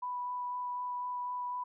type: tone with vibrato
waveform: sine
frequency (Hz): 987.8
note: B5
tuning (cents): 0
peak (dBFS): -34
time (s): 0.02-1.64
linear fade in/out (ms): 10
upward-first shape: sine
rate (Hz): 4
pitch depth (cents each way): 8
effects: none